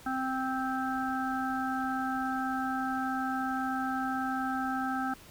harmonic tone, 261.6 Hz, C4, in tune, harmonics 1 / 3 / 5 / 6, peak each -33 / -34 / -36 / -38 dBFS, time 0.06-5.14 s, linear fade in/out 5 ms, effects pink hiss -53 dBFS RMS until 5.3 s

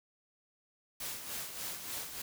white noise with tremolo, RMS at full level -39 dBFS, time 1-2.22 s, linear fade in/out 5 ms, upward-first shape sine, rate 3.4 Hz, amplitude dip 55%, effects none

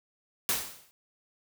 white noise with exponential decay, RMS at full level -25 dBFS, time 0.49-0.91 s, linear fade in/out 0 ms, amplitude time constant 90 ms, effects none

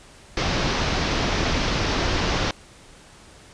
pink low-pass noise, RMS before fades -23 dBFS, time 0.37-2.51 s, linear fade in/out 2 ms, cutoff 5900 Hz, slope 48 dB/octave, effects pink hiss -48 dBFS RMS until 3.53 s + resampled to 22050 Hz

